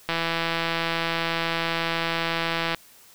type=click train; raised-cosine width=0.3 ms; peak=-9 dBFS; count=442; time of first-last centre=0.09-2.747 s; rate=166 Hz; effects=white hiss -52 dBFS RMS until 3.14 s